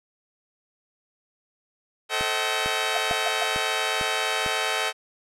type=chord; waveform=10% pulse; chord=A diminished seventh; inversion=none; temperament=just; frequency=440 / 528 / 633.6 / 760.3 Hz; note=A4 / C5 / Eb5 / Gb5; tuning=0 / +16 / +31 / +47 cents; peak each=-21 / -24 / -21 / -20 dBFS; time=2.09-4.93 s; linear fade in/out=50 ms
type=click train; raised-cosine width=3 ms; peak=-22 dBFS; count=6; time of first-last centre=2.21-4.462 s; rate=2.22 Hz
type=tone bursts; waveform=sine; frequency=699 Hz; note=F5; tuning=1 cent sharp; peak=-23 dBFS; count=4; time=2.95-3.436 s; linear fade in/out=5 ms; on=24 ms; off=130 ms
effects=low-pass 10000 Hz 12 dB/octave